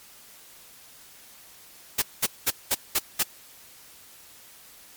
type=noise bursts; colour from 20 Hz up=white; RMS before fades=-22 dBFS; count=6; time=1.98-3.232 s; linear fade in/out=10 ms; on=42 ms; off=200 ms; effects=white hiss -50 dBFS RMS until 4.96 s + MP3 96 kbps